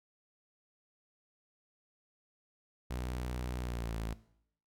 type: tone with pitch glide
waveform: sawtooth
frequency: 61.74 to 55.32 Hz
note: B1 to A1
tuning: 0 to +10 cents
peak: -32 dBFS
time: 2.9-4.14 s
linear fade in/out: 10 ms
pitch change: -190 cents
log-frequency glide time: 3.61-3.97 s
effects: noise-tail reverb RT60 0.7 s tail -18 dB re dry